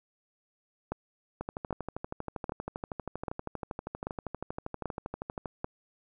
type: two click trains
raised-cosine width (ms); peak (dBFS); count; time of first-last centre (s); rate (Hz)
1; -21 / -18; 52 / 7; 1.41-5.458 / 0.92-5.644; 12.6 / 1.27
effects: none